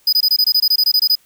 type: tone bursts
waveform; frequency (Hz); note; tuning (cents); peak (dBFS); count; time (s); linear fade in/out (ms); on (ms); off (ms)
square; 4978; D#8; 0; -11; 14; 0.07-1.154; 5; 57; 22
effects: white hiss -55 dBFS RMS until 1.25 s